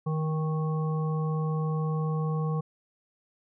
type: harmonic tone with a mistuned harmonic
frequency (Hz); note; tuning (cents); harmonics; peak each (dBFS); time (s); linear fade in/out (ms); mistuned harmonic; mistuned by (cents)
157.2; D#3; +18; 1 / 3 / 5 / 7; -26 / -36 / -42 / -39; 0.06-2.61; 10; 1; -16
effects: none